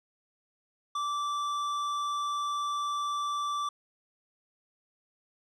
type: tone with tanh clipping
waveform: sine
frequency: 1166 Hz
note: D6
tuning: 13 cents flat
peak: -31 dBFS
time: 0.95-3.69 s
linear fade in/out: 5 ms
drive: 12 dB
effects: none